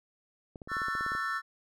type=clicks; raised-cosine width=2 ms; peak=-30 dBFS; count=12; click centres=0.558 / 0.618 / 0.675 / 0.717 / 0.768 / 0.818 / 0.884 / 0.952 / 1.009 / 1.064 / 1.119 / 1.151 s
type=chord; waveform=triangle; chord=F# minor seventh; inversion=second; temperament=just; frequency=1110 / 1332 / 1480 / 1776 Hz; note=C#6 / E6 / F#6 / A6; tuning=+2 / +18 / 0 / +16 cents; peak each=-37 / -32 / -38 / -33 dBFS; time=0.68-1.42 s; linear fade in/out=50 ms
effects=none